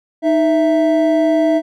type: tone pair together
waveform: triangle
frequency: 311.1 / 659.3 Hz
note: D#4 / E5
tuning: 0 / 0 cents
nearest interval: octave + minor second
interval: 1300 cents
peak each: -12 dBFS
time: 0.22-1.62 s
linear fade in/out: 50 ms
effects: none